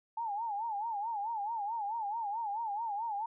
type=tone with vibrato; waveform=sine; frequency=866 Hz; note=A5; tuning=28 cents flat; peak=-33 dBFS; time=0.17-3.26 s; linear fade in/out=5 ms; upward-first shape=sine; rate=4.6 Hz; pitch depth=140 cents each way; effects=none